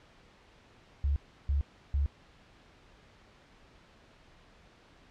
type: tone bursts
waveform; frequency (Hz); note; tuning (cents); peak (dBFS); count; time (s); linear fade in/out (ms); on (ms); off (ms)
sine; 70.6; C#2; +32; -25; 3; 1.04-2.06; 0; 120; 330
effects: pink hiss -59 dBFS RMS until 5.1 s + low-pass 4000 Hz 12 dB/octave

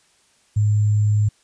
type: tone with sample-and-hold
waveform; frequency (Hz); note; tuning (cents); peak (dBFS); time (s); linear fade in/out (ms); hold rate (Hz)
sine; 105.1; G#2; +21; -14; 0.56-1.29; 10; 7350
effects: white hiss -59 dBFS RMS until 1.43 s + resampled to 22050 Hz

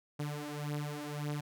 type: beating tone pair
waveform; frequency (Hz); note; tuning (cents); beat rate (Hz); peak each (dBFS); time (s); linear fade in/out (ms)
sawtooth; 146.8 / 148.6; D3 / D3; 0 / +21; 1.8; -35 / -36; 0.19-1.41; 10
effects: none

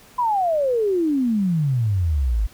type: exponential sweep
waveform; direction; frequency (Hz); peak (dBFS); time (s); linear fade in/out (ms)
sine; down; 1016 to 49; -17; 0.18-2.47; 10
effects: pink hiss -49 dBFS RMS until 2.53 s

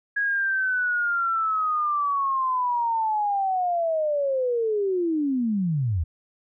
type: linear sweep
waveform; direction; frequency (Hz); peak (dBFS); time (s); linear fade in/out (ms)
sine; down; 1661.2 to 73.42; -21; 0.16-6.04; 10
effects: none

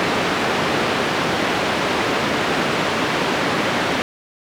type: band-pass noise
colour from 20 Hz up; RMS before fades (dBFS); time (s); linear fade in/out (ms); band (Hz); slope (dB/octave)
pink; -20; 0-4.02; 0; 220 to 3100; 12
effects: none

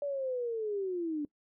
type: linear sweep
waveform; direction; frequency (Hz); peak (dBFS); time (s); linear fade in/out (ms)
sine; down; 580 to 286.9; -31; 0.02-1.25; 2
effects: noise-tail reverb RT60 0.1 s tail -22 dB re dry

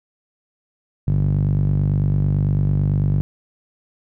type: tone with band-pass filter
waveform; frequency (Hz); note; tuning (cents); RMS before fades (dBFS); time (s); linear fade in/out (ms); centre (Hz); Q
sawtooth; 49; G1; 0; -18; 1.07-3.21; 0; 130; 4
effects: none

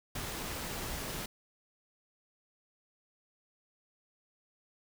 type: noise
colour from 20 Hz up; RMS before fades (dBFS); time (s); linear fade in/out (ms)
pink; -39; 0.15-1.26; 5
effects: none

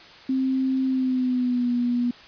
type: tone with pitch glide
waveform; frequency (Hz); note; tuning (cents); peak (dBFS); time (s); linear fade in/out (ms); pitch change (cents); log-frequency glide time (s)
sine; 263 to 242.6; C4 to B3; +9 to -31; -20; 0.29-2.11; 5; -140; 0.86-1.71
effects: white hiss -46 dBFS RMS until 2.27 s + resampled to 11025 Hz

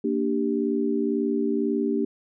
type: chord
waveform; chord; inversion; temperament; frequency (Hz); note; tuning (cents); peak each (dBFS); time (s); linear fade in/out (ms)
sine; G minor; first; equal with one note detuned; 231.7 / 293.7 / 392; Bb3 / D4 / G4; -10 / 0 / 0; -26; 0.04-2.05; 5
effects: none

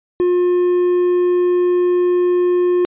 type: tone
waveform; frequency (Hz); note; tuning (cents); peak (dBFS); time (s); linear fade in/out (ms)
triangle; 356.5; F4; +36; -10; 0.2-2.85; 0
effects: resampled to 8000 Hz

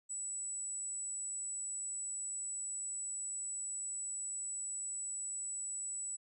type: tone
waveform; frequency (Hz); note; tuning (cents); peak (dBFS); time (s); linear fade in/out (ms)
sine; 7902; B8; 0; -38; 0.09-6.17; 20
effects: none

